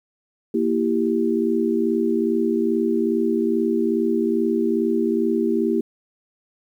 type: chord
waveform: sine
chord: E diminished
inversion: second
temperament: equal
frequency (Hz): 233.1 / 329.6 / 392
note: Bb3 / E4 / G4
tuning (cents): 0 / 0 / 0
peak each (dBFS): -22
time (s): 0.54-5.81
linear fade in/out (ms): 5
effects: 9-bit